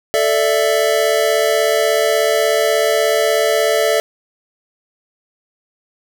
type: chord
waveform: square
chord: A suspended fourth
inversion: none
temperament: equal with one note detuned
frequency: 440 / 587.3 / 663.8 Hz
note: A4 / D5 / E5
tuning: 0 / 0 / +12 cents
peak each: -18 dBFS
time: 0.14-4 s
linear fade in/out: 0 ms
effects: none